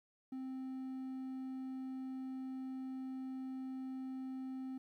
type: tone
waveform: triangle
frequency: 261.6 Hz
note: C4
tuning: in tune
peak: -39 dBFS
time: 0.32-4.78 s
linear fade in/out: 5 ms
effects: 13-bit